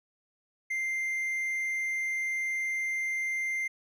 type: tone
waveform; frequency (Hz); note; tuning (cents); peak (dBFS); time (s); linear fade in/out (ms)
triangle; 2093; C7; 0; -27; 0.7-3.68; 10
effects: none